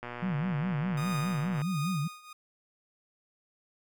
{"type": "click train", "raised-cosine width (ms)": 0.5, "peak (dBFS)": -24, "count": 193, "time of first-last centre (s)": [0.03, 1.617], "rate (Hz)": 121}
{"type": "tone with vibrato", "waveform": "sine", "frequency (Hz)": 164.81, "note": "E3", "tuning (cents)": 0, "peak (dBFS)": -28, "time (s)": [0.22, 2.08], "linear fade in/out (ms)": 10, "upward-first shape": "sine", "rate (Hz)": 4.9, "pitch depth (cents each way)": 260}
{"type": "tone with tremolo", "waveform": "sawtooth", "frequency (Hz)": 1235, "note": "D#6", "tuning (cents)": -13, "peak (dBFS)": -31, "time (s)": [0.97, 2.33], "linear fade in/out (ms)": 5, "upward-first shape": "triangle", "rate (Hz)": 1.4, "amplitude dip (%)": 90}
{"effects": []}